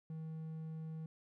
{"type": "tone", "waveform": "triangle", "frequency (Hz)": 159.3, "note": "D#3", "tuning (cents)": 41, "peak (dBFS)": -40, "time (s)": [0.1, 1.06], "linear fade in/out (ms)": 2, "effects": []}